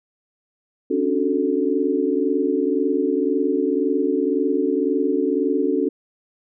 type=chord; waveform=sine; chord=D major seventh; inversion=third; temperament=equal with one note detuned; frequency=271.8 / 293.7 / 370 / 440 Hz; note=C#4 / D4 / F#4 / A4; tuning=-34 / 0 / 0 / 0 cents; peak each=-23 dBFS; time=0.9-5.89 s; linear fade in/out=10 ms; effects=none